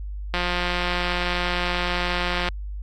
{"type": "click train", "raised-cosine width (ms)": 0.3, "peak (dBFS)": -8, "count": 381, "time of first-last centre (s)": [0.34, 2.487], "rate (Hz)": 177, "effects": ["added 50 Hz sine -29 dBFS peak until 2.82 s", "AAC 64 kbps"]}